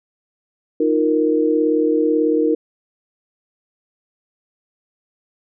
sine chord, Eb suspended second, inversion none, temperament equal, 311.1 / 349.2 / 466.2 Hz, Eb4 / F4 / Bb4, 0 / 0 / 0 cents, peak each -17 / -22 / -17 dBFS, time 0.8-2.55 s, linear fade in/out 5 ms, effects none

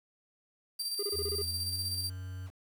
sawtooth tone with tremolo, 4701 Hz, D8, 1 cent sharp, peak -29 dBFS, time 0.79-2.1 s, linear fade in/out 10 ms, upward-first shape square, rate 16 Hz, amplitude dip 40%
triangle tone bursts, 406.7 Hz, G#4, 36 cents flat, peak -31 dBFS, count 7, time 0.99-1.42 s, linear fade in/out 5 ms, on 40 ms, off 25 ms
triangle tone with pitch glide, 82.41 to 92.5 Hz, E2 to F#2, 0 to 0 cents, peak -36 dBFS, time 1.12-2.51 s, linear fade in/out 50 ms, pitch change +200 cents, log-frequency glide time 1.3-1.8 s
effects 9-bit

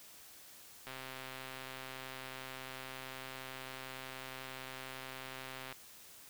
click train, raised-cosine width 0.3 ms, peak -29 dBFS, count 637, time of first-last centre 0.87-5.725 s, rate 131 Hz, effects white hiss -56 dBFS RMS until 6.29 s

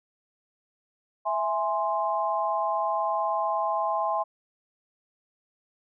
sine chord, E augmented, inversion none, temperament equal, 659.3 / 830.6 / 1046.5 Hz, E5 / G#5 / B#5, 0 / 0 / 0 cents, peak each -29 / -28 / -28 dBFS, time 1.25-4.24 s, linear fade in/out 20 ms, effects none

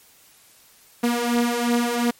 sawtooth beating tone pair, 236.8 / 239.6 Hz, A#3 / A#3, +27 / +48 cents, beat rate 2.8 Hz, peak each -20 / -17 dBFS, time 1.03-2.11 s, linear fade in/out 10 ms, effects white hiss -53 dBFS RMS until 2.19 s + MP3 64 kbps

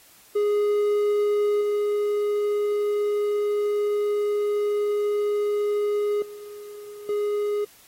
triangle tone with level steps, 414.4 Hz, G#4, 4 cents flat, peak -17 / -19 / -35 / -20 dBFS, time 0.35-7.65 s, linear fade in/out 10 ms, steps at 1.61 / 6.22 / 7.09 s, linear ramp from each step 2 ms, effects white hiss -53 dBFS RMS until 7.87 s + AAC 48 kbps

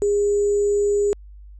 sine tone with sample-and-hold, 408.9 Hz, G#4, 27 cents flat, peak -16 dBFS, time 0.02-1.13 s, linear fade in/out 0 ms, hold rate 7350 Hz, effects added 50 Hz sine -39 dBFS peak until 1.59 s + resampled to 24000 Hz

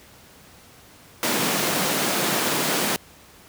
pink high-pass noise, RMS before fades -23 dBFS, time 1.23-2.96 s, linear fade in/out 0 ms, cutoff 170 Hz, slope 24 dB/octave, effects pink hiss -49 dBFS RMS until 3.48 s + high-pass 60 Hz 12 dB/octave

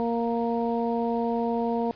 harmonic tone, 233.1 Hz, A#3, in tune, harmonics 1 / 2 / 3 / 4, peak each -27 / -28 / -31 / -33 dBFS, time 0-1.91 s, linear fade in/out 0 ms, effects pink hiss -51 dBFS RMS until 1.95 s + resampled to 11025 Hz

